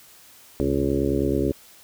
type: harmonic tone with a mistuned harmonic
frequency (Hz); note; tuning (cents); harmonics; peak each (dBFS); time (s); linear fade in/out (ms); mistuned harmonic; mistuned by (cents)
69.3; C#2; 0; 1 / 2 / 3 / 4 / 5 / 6 / 7 / 8; -29 / -30 / -31 / -25 / -26 / -26 / -35 / -32; 0.6-1.52; 0; 2; -85
effects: white hiss -50 dBFS RMS until 1.83 s